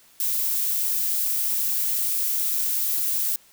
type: noise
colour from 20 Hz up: violet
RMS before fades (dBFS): -24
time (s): 0.2-3.36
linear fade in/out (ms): 2
effects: white hiss -55 dBFS RMS until 3.52 s